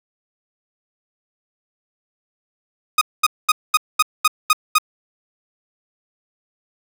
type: tone bursts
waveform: sawtooth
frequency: 1244.5 Hz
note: D#6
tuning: in tune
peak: -7 dBFS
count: 8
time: 2.98-4.784 s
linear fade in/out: 5 ms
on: 33 ms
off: 220 ms
effects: none